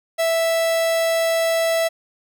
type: tone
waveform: 45% pulse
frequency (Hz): 659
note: E5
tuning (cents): -1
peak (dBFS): -17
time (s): 0.18-1.89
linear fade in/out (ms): 20
effects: none